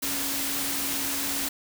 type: tone in noise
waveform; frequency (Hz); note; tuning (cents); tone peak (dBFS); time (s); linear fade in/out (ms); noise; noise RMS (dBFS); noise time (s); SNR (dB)
sine; 277.2; C#4; 0; -37; 0.02-1.49; 10; white; -29; 0.02-1.49; -11
effects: none